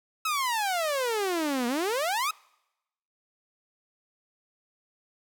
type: exponential two-way sweep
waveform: sawtooth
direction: down then up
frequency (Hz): 1309 to 233.1 to 1309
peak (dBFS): -22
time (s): 0.25-2.31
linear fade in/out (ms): 5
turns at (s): 1.67
effects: noise-tail reverb RT60 0.9 s tail -25 dB re dry